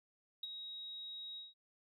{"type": "tone with ADSR envelope", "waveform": "sine", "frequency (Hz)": 3800, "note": "A#7", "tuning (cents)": 33, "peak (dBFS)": -36, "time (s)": [0.43, 1.54], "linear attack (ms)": 4, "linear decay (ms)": 23, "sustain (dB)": -8, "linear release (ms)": 170, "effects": ["tanh soft clip ceiling -35 dBFS"]}